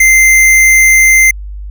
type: tone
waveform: square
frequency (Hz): 2083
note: C7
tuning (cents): -8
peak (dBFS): -4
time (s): 0-1.31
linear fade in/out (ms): 5
effects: added 50 Hz sine -21 dBFS peak until 1.7 s